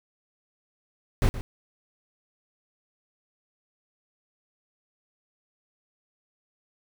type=noise with echo; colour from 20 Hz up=brown; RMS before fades=-20 dBFS; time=1.22-1.29 s; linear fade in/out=0 ms; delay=120 ms; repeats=1; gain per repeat=-13 dB; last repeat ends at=1.41 s; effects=none